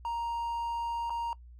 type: tone with dropouts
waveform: triangle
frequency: 935 Hz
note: A#5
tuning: 5 cents sharp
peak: -29 dBFS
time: 0.05-1.33 s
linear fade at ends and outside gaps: 1 ms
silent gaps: 1.097-1.104 s
effects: noise-tail reverb RT60 0.1 s tail -21 dB re dry + added 60 Hz sine -48 dBFS peak until 1.59 s